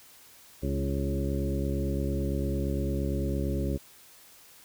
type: harmonic tone with a mistuned harmonic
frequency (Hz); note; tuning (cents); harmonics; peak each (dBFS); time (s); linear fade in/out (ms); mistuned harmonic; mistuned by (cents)
68.8; C#2; -12; 1 / 2 / 3 / 4 / 5 / 6 / 8; -30 / -33 / -35 / -36 / -37 / -38 / -39; 0.62-3.78; 20; 4; +18
effects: white hiss -54 dBFS RMS until 4.64 s